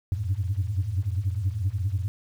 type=tone cluster; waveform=sine; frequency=88.1 / 94 / 98.5 / 108.8 Hz; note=F2 / F#2 / G2 / A2; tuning=+16 / +28 / +9 / -19 cents; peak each=-29 dBFS; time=0.12-2.08 s; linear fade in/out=0 ms; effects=tanh soft clip ceiling -17 dBFS + 9-bit